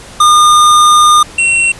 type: tone pair in turn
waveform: square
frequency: 1214 / 2725 Hz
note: D#6 / F7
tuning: -43 / -43 cents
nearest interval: octave + major second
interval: 1400 cents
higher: second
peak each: -4 / -8 dBFS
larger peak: first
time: 0.2-1.23 / 1.38-1.72 s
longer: first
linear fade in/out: 5 ms
effects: pink hiss -32 dBFS RMS until 1.79 s + resampled to 24000 Hz